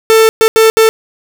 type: tone bursts at uneven times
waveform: 45% pulse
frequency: 444.6 Hz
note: A4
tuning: 18 cents sharp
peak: -4 dBFS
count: 4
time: 0.1-0.29 / 0.41-0.48 / 0.56-0.7 / 0.77-0.89 s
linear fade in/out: 0 ms
effects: none